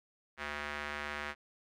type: tone with band-pass filter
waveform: square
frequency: 73.6 Hz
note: D2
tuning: 4 cents sharp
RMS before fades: -40 dBFS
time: 0.37-1.35 s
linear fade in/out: 50 ms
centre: 1800 Hz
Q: 1.7
effects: none